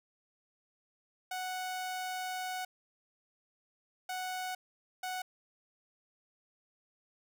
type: tone bursts at uneven times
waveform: sawtooth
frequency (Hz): 740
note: F#5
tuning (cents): 0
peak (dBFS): -32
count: 3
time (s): 1.31-2.65 / 4.09-4.55 / 5.03-5.22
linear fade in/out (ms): 5
effects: none

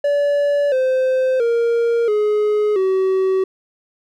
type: tone with pitch steps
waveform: triangle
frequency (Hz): 575 / 518.2 / 467 / 420.9 / 379.4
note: D5 / C5 / A#4 / G#4 / F#4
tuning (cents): -37 / -17 / +3 / +23 / +43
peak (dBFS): -12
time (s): 0.04-3.44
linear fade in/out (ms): 5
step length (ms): 680
effects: none

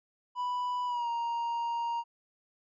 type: tone with pitch glide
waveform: triangle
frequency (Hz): 987.8 to 936.1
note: B5 to A#5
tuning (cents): 0 to +7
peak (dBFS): -28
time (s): 0.35-2.04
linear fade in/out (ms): 50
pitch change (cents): -93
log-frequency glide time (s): 0.86-1.09
effects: resampled to 16000 Hz

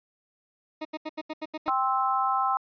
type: tone bursts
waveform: 20% pulse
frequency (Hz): 311.1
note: D#4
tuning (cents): 0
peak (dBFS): -26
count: 8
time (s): 0.81-1.699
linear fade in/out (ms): 10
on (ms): 42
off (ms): 79
type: harmonic tone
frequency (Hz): 262.2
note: C4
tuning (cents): +4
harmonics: 3 / 4 / 5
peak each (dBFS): -27 / -27 / -27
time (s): 1.68-2.57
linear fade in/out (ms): 0
effects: resampled to 11025 Hz

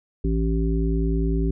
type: harmonic tone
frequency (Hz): 55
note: A1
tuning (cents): 0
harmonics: 1 / 3 / 5 / 7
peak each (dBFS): -21 / -26 / -28 / -29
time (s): 0.24-1.51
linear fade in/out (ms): 5
effects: none

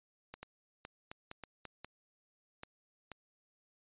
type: clicks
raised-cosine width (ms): 0.3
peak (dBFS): -29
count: 10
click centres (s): 0.34 / 0.43 / 0.851 / 1.115 / 1.314 / 1.437 / 1.653 / 1.846 / 2.634 / 3.117
effects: resampled to 8000 Hz

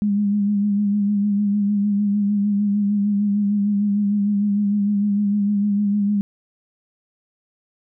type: tone with vibrato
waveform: sine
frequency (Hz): 204.1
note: G#3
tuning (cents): -30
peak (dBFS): -16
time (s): 0.02-6.21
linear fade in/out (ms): 0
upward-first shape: sine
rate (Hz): 6.6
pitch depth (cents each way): 37
effects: none

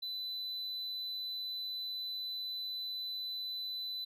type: tone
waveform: triangle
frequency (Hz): 4002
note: B7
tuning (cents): +22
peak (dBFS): -36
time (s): 0.02-4.05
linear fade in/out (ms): 10
effects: none

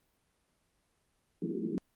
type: band-pass noise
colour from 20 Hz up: pink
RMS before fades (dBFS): -35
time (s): 1.42-1.78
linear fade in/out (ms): 0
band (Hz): 170 to 420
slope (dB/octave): 96
effects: pink hiss -75 dBFS RMS until 1.95 s + Opus 32 kbps

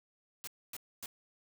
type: noise bursts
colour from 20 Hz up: white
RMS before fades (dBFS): -43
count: 3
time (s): 0.44-1.059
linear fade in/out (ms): 0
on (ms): 33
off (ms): 260
effects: none

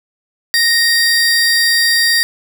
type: tone pair together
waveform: 40% pulse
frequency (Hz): 1864.7 / 4718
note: A#6 / D8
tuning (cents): 0 / +7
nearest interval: octave + major third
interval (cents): 1607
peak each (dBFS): -12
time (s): 0.54-2.23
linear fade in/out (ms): 0
effects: none

